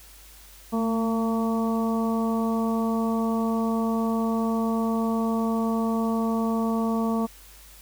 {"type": "harmonic tone with a mistuned harmonic", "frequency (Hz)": 227, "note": "A#3", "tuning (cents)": -46, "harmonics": [1, 2, 3, 4, 5], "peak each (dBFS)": [-23, -31, -33, -35, -34], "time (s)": [0.72, 7.27], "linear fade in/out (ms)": 20, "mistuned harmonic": 1, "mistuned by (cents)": -23, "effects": ["added 50 Hz sine -50 dBFS peak until 7.81 s", "white hiss -50 dBFS RMS until 7.81 s"]}